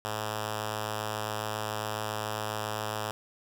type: tone with notch filter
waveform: 5% pulse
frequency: 107.3 Hz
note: A2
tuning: 43 cents flat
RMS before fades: -34 dBFS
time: 0.05-3.11 s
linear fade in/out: 0 ms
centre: 270 Hz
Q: 1.1
effects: none